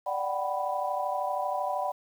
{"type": "chord", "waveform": "sine", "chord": "G major seventh", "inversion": "second", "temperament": "equal with one note detuned", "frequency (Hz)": [587.3, 740, 772.8, 987.8], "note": ["D5", "F#5", "G5", "B5"], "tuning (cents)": [0, 0, -25, 0], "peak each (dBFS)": -33, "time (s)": [0.06, 1.92], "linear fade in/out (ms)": 10, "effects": ["9-bit"]}